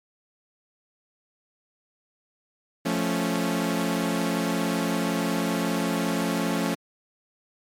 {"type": "chord", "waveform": "sawtooth", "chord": "F augmented", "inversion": "none", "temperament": "equal", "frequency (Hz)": [174.61, 220, 277.2], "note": ["F3", "A3", "C#4"], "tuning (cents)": [0, 0, 0], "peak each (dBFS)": -24, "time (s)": [2.85, 6.75], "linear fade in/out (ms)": 10, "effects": ["MP3 64 kbps"]}